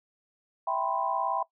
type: chord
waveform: sine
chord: C major seventh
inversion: first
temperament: equal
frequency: 659.3 / 784 / 987.8 / 1046.5 Hz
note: E5 / G5 / B5 / C6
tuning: 0 / 0 / 0 / 0 cents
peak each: -33 / -31 / -31 / -34 dBFS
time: 0.67-1.43 s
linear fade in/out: 5 ms
effects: noise-tail reverb RT60 0.1 s tail -18 dB re dry